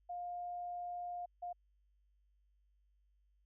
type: tone bursts at uneven times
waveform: sine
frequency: 707 Hz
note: F5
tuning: 21 cents sharp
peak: -40 dBFS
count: 2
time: 0.09-1.26 / 1.42-1.53 s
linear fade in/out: 10 ms
effects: added 50 Hz sine -70 dBFS peak until 3.45 s